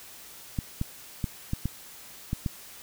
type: clicks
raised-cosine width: 5 ms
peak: -15 dBFS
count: 7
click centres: 0.588 / 0.814 / 1.242 / 1.534 / 1.656 / 2.331 / 2.462 s
effects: white hiss -47 dBFS RMS until 2.82 s